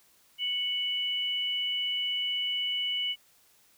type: tone pair together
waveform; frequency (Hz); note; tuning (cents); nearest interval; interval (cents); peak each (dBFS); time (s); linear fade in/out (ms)
sine; 2216 / 2960; C#7 / F#7; -1 / 0; perfect fourth; 501; -37 / -28; 0.38-3.16; 50
effects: white hiss -63 dBFS RMS until 3.77 s